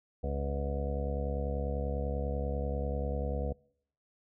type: harmonic tone with a mistuned harmonic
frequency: 70.2 Hz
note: C#2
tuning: 22 cents sharp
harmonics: 1 / 2 / 3 / 4 / 6 / 7 / 8 / 9 / 10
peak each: -33 / -40 / -41 / -46 / -47 / -38 / -46 / -44 / -46 dBFS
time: 0.23-3.53 s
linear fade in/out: 10 ms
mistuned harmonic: 10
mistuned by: +57 cents
effects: noise-tail reverb RT60 0.7 s tail -26 dB re dry